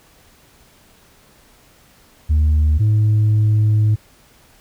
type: tone pair in turn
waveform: sine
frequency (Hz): 76.3 / 107.04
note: D#2 / A2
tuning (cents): -33 / -47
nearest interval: tritone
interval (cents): 586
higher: second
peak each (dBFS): -9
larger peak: neither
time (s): 2.29-2.79 / 2.79-3.96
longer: second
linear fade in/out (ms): 20
effects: tanh soft clip ceiling -10 dBFS + pink hiss -51 dBFS RMS until 4.6 s